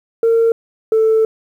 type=tone pair in turn; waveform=sine; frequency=457.4 / 442.1 Hz; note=A#4 / A4; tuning=-33 / +8 cents; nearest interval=minor second; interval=59 cents; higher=first; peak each=-8 dBFS; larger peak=neither; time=0.23-0.52 / 0.92-1.25 s; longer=second; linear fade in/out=2 ms; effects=tanh soft clip ceiling -7 dBFS + 8-bit